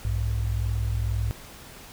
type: tone pair together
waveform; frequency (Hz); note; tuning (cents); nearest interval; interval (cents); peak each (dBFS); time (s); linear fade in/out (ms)
sine; 61.74 / 103.83; B1 / G#2; 0 / 0; major sixth; 900; -26 / -26; 0.05-1.31; 0
effects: pink hiss -45 dBFS RMS until 1.92 s